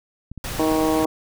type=clicks; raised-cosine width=5 ms; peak=-22 dBFS; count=7; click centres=0.316 / 0.377 / 0.517 / 0.551 / 0.589 / 0.718 / 0.811 s
type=noise; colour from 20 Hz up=pink; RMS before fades=-30 dBFS; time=0.44-1.05 s; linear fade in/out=2 ms
type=harmonic tone; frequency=157.6 Hz; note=D#3; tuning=23 cents sharp; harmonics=2 / 3 / 4 / 5 / 6 / 7; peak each=-20 / -24 / -26 / -28 / -30 / -31 dBFS; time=0.59-1.06 s; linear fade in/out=5 ms
effects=none